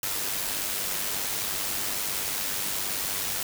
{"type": "noise with amplitude modulation", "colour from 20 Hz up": "white", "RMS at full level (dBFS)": -28, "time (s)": [0.03, 3.43], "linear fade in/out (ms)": 2, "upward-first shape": "sine", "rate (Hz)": 98.8, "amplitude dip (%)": 40, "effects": []}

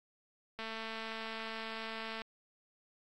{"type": "click train", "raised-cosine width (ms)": 0.3, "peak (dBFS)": -26, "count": 364, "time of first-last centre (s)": [0.59, 2.218], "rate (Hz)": 223, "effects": ["AAC 64 kbps"]}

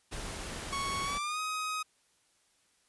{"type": "noise", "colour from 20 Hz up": "pink", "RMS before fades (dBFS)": -40, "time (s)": [0.11, 1.19], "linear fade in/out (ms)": 20}
{"type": "tone with pitch glide", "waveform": "sawtooth", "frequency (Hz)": [1108.7, 1258.9], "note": ["C#6", "D#6"], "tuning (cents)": [0, 20], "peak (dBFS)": -29, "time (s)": [0.72, 1.83], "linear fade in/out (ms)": 10, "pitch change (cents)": 220, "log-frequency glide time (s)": [1.03, 1.4]}
{"effects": ["white hiss -70 dBFS RMS until 2.88 s", "resampled to 24000 Hz"]}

